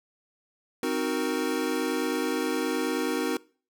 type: chord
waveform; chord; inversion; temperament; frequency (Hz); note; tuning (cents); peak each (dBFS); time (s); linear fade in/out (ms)
square; C half-diminished seventh; none; equal; 261.6 / 311.1 / 370 / 466.2; C4 / Eb4 / Gb4 / Bb4; 0 / 0 / 0 / 0; -32; 0.83-3.37; 2
effects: noise-tail reverb RT60 0.4 s tail -22 dB re dry